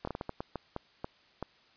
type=slowing click train; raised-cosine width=1 ms; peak=-21 dBFS; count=11; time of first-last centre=0.05-1.426 s; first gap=24 ms; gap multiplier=1.36; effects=white hiss -63 dBFS RMS until 1.76 s + resampled to 11025 Hz